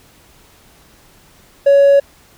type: tone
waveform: triangle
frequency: 560 Hz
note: C#5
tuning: 18 cents sharp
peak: -3 dBFS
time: 1.66-2 s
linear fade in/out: 10 ms
effects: tanh soft clip ceiling -1 dBFS + pink hiss -48 dBFS RMS until 2.37 s